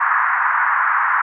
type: band-pass noise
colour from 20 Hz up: pink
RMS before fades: -17 dBFS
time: 0-1.22 s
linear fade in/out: 10 ms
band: 960 to 1800 Hz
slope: 48 dB/octave
effects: none